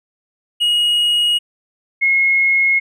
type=tone pair in turn; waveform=triangle / sine; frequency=2888 / 2164 Hz; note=F#7 / C#7; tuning=-43 / -42 cents; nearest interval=perfect fourth; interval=499 cents; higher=first; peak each=-11 dBFS; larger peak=neither; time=0.6-1.39 / 2.01-2.8 s; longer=neither; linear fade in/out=20 ms; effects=none